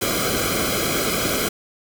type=noise with comb filter; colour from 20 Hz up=pink; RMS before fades=-22 dBFS; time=0.01-1.49 s; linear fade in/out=10 ms; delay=1.1 ms; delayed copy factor=-0.85; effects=none